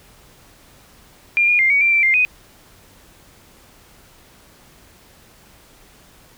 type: tone with pitch steps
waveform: sine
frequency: 2398 / 2431 / 2106 / 2252 / 2360 / 2342 / 2104 / 2495 Hz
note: D7 / D#7 / C7 / C#7 / D7 / D7 / C7 / D#7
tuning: +36 / -41 / +11 / +27 / +8 / -5 / +9 / +4 cents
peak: -12 dBFS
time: 1.37-2.25 s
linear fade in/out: 0 ms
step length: 110 ms
effects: pink hiss -49 dBFS RMS until 6.37 s